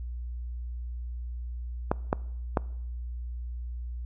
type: clicks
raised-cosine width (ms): 1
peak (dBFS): -9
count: 3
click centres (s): 1.915 / 2.129 / 2.572
effects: noise-tail reverb RT60 0.8 s tail -23 dB re dry + added 60 Hz sine -33 dBFS peak until 4.05 s